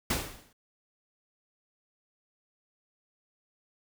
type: noise with exponential decay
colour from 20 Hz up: pink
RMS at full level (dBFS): -26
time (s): 0.1-0.53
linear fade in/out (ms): 5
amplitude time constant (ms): 92
effects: none